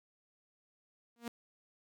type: tone with exponential growth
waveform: sawtooth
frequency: 235.3 Hz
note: A#3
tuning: 16 cents sharp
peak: -31 dBFS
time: 1.16-1.28 s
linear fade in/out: 2 ms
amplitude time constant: 24 ms
effects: none